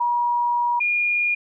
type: tone pair in turn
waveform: sine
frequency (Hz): 959 / 2426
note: A#5 / D#7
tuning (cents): +49 / -44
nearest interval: octave + major third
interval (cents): 1607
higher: second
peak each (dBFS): -18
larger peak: neither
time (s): 0-0.8 / 0.8-1.35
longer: first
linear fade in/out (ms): 10
effects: none